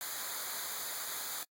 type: noise with comb filter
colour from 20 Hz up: white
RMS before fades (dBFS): -39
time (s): 0.01-1.43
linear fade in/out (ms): 0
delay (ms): 0.36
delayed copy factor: -0.8
effects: noise-tail reverb RT60 0.1 s tail -26 dB re dry + AAC 64 kbps